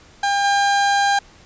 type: tone with level steps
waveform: 30% pulse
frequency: 802 Hz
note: G5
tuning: 39 cents sharp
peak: -14 / -12 dBFS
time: 0.23-1.19 s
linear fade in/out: 5 ms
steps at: 0.44 s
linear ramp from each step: 5 ms
effects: pink hiss -48 dBFS RMS until 1.45 s + resampled to 16000 Hz